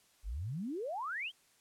sine exponential sweep, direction up, 42.52 to 3316 Hz, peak -36 dBFS, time 0.23-1.32 s, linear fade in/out 50 ms, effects white hiss -68 dBFS RMS until 1.6 s + low-pass 11000 Hz 12 dB/octave

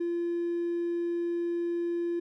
triangle tone with hard clipping, 343.3 Hz, F4, 30 cents flat, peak -28 dBFS, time 0-2.2 s, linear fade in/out 10 ms, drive 4 dB, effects none

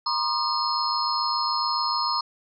sine tone cluster, 952 / 1059 / 1217 / 4299 / 5130 Hz, A#5 / C6 / D#6 / C8 / E8, +36 / +21 / -39 / +46 / -48 cents, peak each -29 dBFS, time 0.06-2.21 s, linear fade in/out 5 ms, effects none

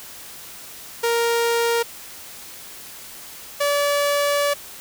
sawtooth tone pair in turn, 466.9 / 575.2 Hz, A#4 / D5, +3 / -36 cents, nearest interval major third, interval 361 cents, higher second, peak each -14 dBFS, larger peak neither, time 1.03-1.83 / 3.6-4.54 s, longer second, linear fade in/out 10 ms, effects white hiss -39 dBFS RMS until 4.8 s

